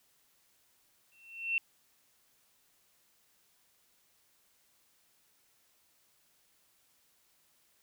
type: tone with exponential growth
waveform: sine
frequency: 2700 Hz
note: E7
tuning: 41 cents sharp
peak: -25 dBFS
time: 1.12-1.58 s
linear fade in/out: 1 ms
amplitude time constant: 100 ms
effects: white hiss -70 dBFS RMS until 7.82 s